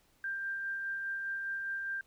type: tone with tremolo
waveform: sine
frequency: 1585 Hz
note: G6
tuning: 19 cents sharp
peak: -33 dBFS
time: 0.24-2.01 s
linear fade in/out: 2 ms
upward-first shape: sine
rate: 4.9 Hz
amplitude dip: 25%
effects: pink hiss -69 dBFS RMS until 2.06 s

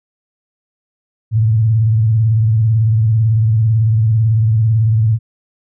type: tone with vibrato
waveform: sine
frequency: 111 Hz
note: A2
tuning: 16 cents sharp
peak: -9 dBFS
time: 1.31-5.19 s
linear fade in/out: 50 ms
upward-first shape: sine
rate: 18 Hz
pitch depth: 90 cents each way
effects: none

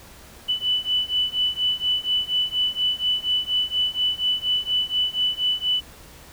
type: beating tone pair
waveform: sine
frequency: 2982 / 2986.2 Hz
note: F#7 / F#7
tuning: +13 / +15 cents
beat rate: 4.2 Hz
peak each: -24 / -23 dBFS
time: 0.48-5.81 s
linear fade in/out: 20 ms
effects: added 67 Hz sine -52 dBFS peak until 6.32 s + pink hiss -46 dBFS RMS until 6.32 s

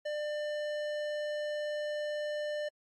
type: tone with tanh clipping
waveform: sine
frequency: 597 Hz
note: D5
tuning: 28 cents sharp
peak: -35 dBFS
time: 0.05-2.69 s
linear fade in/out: 10 ms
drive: 16 dB
effects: AAC 64 kbps

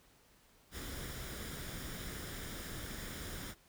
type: noise with comb filter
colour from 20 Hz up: pink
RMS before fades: -44 dBFS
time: 0.71-3.55 s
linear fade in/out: 50 ms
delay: 0.57 ms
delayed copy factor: +0.5
effects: pink hiss -66 dBFS RMS until 3.68 s

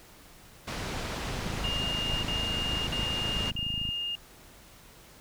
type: low-pass noise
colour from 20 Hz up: pink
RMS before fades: -35 dBFS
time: 0.67-3.51 s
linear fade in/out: 10 ms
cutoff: 5600 Hz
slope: 12 dB/octave
type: click train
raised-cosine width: 5 ms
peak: -25 dBFS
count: 68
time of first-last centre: 1.39-3.89 s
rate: 26.8 Hz
type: tone bursts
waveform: sine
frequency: 2829 Hz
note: F7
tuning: 22 cents sharp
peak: -30 dBFS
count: 4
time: 1.64-4.153 s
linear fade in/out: 2 ms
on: 590 ms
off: 51 ms
effects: pink hiss -53 dBFS RMS until 5.2 s

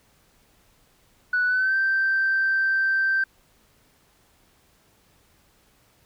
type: tone with pitch glide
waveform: sine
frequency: 1480 to 1562.6 Hz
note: F#6 to G6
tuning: 0 to -6 cents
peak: -18 dBFS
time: 1.33-3.24 s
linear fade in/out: 5 ms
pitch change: +94 cents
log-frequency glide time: 1.46-1.76 s
effects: tanh soft clip ceiling -15 dBFS + pink hiss -61 dBFS RMS until 6.05 s

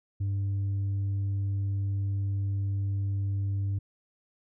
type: tone with tanh clipping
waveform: sine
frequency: 98.9 Hz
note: G2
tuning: 16 cents sharp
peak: -27 dBFS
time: 0.2-3.79 s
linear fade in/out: 10 ms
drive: 2 dB
effects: none

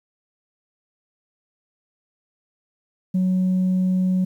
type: tone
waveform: sine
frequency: 185 Hz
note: F#3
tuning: in tune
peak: -15 dBFS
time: 3.14-4.25 s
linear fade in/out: 10 ms
effects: tanh soft clip ceiling -15 dBFS + 9-bit

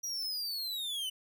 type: linear sweep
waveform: 45% pulse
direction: down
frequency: 5800 to 2960 Hz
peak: -34 dBFS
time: 0.03-1.1 s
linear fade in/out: 10 ms
effects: none

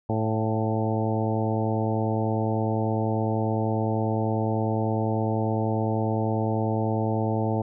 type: harmonic tone with a mistuned harmonic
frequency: 110 Hz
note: A2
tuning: in tune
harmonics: 1 / 2 / 3 / 4 / 5 / 6 / 7 / 8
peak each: -26 / -29 / -31 / -32 / -33 / -34 / -34 / -35 dBFS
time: 0.09-7.62 s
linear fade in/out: 5 ms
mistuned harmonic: 6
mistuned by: +35 cents
effects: none

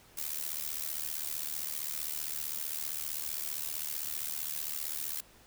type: noise with amplitude modulation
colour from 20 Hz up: blue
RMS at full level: -33 dBFS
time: 0.17-5.21 s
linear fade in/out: 10 ms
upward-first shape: sine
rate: 75.4 Hz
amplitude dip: 90%
effects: pink hiss -59 dBFS RMS until 5.46 s

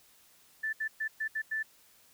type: tone bursts at uneven times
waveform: sine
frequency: 1760 Hz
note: A6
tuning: in tune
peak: -30 dBFS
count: 6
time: 0.63-0.73 / 0.8-0.88 / 1-1.08 / 1.2-1.28 / 1.35-1.42 / 1.51-1.63 s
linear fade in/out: 10 ms
effects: white hiss -62 dBFS RMS until 2.13 s

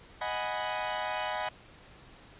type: chord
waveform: sawtooth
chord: G# minor seventh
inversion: second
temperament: equal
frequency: 622.3 / 740 / 830.6 / 987.8 Hz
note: D#5 / F#5 / G#5 / B5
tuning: 0 / 0 / 0 / 0 cents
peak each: -33 dBFS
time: 0.21-1.49 s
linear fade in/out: 5 ms
effects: pink hiss -54 dBFS RMS until 2.39 s + resampled to 8000 Hz

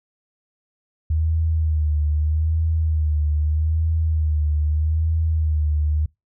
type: tone with vibrato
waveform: sine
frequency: 77.78 Hz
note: D#2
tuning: in tune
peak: -17 dBFS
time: 1.1-6.06 s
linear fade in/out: 5 ms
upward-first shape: sine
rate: 0.8 Hz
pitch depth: 63 cents each way
effects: noise-tail reverb RT60 0.2 s tail -24 dB re dry

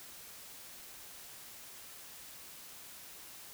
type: silence
effects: white hiss -51 dBFS RMS until 3.53 s

